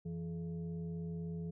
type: tone with frequency modulation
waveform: sine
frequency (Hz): 167.1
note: E3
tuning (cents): +24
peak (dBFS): -38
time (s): 0.05-1.51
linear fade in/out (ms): 10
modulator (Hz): 258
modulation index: 0.6
effects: none